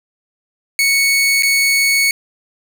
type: tone with dropouts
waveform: sawtooth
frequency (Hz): 2217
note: C#7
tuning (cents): 0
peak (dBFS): -8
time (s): 0.79-2.11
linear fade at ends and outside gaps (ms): 1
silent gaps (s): 1.424-1.432
effects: none